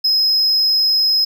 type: tone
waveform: triangle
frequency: 5110 Hz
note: D#8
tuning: 45 cents sharp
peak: -11 dBFS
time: 0.04-1.25 s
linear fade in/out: 10 ms
effects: none